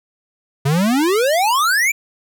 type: exponential sweep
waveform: square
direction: up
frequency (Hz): 132.5 to 2406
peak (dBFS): -14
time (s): 0.65-1.92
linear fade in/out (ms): 10
effects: none